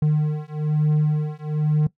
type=beating tone pair; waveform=triangle; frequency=151.2 / 152.3 Hz; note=D#3 / D#3; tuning=-49 / -37 cents; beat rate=1.1 Hz; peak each=-19 dBFS; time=0.02-1.87 s; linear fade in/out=5 ms; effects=noise-tail reverb RT60 0.1 s tail -19 dB re dry